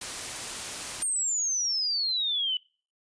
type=noise; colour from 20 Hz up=white; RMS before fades=-35 dBFS; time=0.01-1.03 s; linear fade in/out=5 ms
type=exponential sweep; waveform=sine; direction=down; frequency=8870 to 2960 Hz; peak=-25 dBFS; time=1.02-2.57 s; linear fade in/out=2 ms
effects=noise-tail reverb RT60 0.4 s tail -25 dB re dry + resampled to 22050 Hz